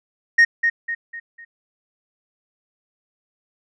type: tone with echo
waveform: sine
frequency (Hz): 1859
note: A#6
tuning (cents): -5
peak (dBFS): -6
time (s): 0.38-0.45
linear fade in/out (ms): 10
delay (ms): 250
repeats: 4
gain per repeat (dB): -8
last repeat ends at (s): 1.45
effects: tanh soft clip ceiling -8 dBFS